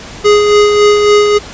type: tone with tremolo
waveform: square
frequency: 415.3 Hz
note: G#4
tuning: in tune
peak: -4 dBFS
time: 0.24-1.39 s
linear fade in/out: 20 ms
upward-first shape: sine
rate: 3.6 Hz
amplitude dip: 40%
effects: pink hiss -29 dBFS RMS until 1.53 s + resampled to 16000 Hz